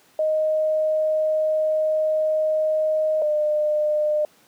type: tone pair in turn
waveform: sine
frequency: 622.3 / 603.9 Hz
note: D#5 / D5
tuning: 0 / +48 cents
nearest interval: minor second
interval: 52 cents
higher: first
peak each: -18 dBFS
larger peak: neither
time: 0.19-3.22 / 3.22-4.25 s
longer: first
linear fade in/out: 2 ms
effects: pink hiss -56 dBFS RMS until 4.47 s + high-pass 200 Hz 12 dB/octave